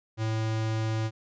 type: tone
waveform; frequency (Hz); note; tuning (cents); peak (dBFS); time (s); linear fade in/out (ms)
square; 110.6; A2; +9; -27; 0.17-1.11; 50
effects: resampled to 16000 Hz